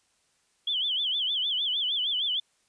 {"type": "tone with vibrato", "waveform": "sine", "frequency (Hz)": 3231, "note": "G#7", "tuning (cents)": -48, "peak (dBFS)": -25, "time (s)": [0.67, 2.4], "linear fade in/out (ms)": 5, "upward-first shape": "sine", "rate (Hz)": 6.5, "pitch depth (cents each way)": 160, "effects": ["white hiss -69 dBFS RMS until 2.68 s", "resampled to 22050 Hz"]}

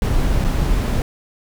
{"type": "noise with dropouts", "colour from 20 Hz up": "brown", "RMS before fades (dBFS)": -17, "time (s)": [0.02, 1.02], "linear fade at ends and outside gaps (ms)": 1, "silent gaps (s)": [0.442, 0.447], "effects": []}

